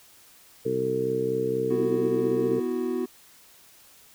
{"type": "harmonic tone", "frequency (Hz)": 64.2, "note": "C2", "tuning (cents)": -32, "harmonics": [2, 3, 4, 5, 6, 7], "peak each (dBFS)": [-35, -37, -35, -35, -32, -25], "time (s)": [0.65, 2.6], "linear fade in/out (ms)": 10}
{"type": "chord", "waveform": "triangle", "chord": "B suspended fourth", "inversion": "none", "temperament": "equal", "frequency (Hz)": [246.9, 329.6, 370], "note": ["B3", "E4", "F#4"], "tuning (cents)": [0, 0, 0], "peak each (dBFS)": [-28, -30, -26], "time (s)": [1.7, 3.06], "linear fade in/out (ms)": 10}
{"effects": ["white hiss -54 dBFS RMS until 4.14 s"]}